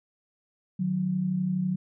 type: tone pair together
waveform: sine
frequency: 152.89 / 185 Hz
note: D#3 / F#3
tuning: -30 / 0 cents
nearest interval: minor third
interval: 330 cents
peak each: -32 / -25 dBFS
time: 0.79-1.76 s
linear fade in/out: 10 ms
effects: none